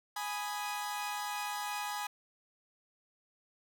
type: chord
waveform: sawtooth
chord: G# minor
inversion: none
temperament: equal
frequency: 830.6 / 987.8 / 1244.5 Hz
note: G#5 / B5 / D#6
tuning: 0 / 0 / 0 cents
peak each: -34 / -38 / -39 dBFS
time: 0.16-2.07 s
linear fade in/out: 5 ms
effects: none